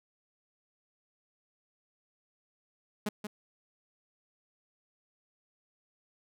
sawtooth tone with echo, 210 Hz, G#3, 19 cents sharp, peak -26 dBFS, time 3.06-3.09 s, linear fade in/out 5 ms, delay 180 ms, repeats 1, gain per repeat -6 dB, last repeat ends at 3.27 s, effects none

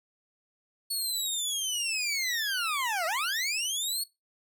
20% pulse linear two-way sweep, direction down then up, 4435 to 622.3 to 4435 Hz, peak -23 dBFS, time 0.9-4.04 s, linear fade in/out 10 ms, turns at 3.06 s, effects noise-tail reverb RT60 0.2 s tail -19 dB re dry

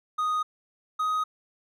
triangle tone pair in turn, 1243 / 1254.5 Hz, D#6 / D#6, -2 / +14 cents, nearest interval unison, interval 16 cents, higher second, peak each -22 dBFS, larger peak neither, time 0.18-0.43 / 0.99-1.24 s, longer neither, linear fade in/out 10 ms, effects none

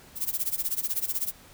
violet noise with tremolo, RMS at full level -26 dBFS, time 0.15-1.33 s, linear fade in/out 50 ms, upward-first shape sine, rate 16 Hz, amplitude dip 90%, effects pink hiss -52 dBFS RMS until 1.53 s

